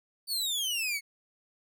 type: exponential sweep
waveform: sawtooth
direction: down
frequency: 4594 to 2172 Hz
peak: -26 dBFS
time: 0.27-1.01 s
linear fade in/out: 50 ms
effects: none